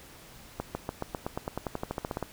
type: accelerating click train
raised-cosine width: 1 ms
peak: -17 dBFS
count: 18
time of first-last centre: 0.6-2.227 s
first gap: 150 ms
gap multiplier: 0.94
effects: pink hiss -51 dBFS RMS until 2.32 s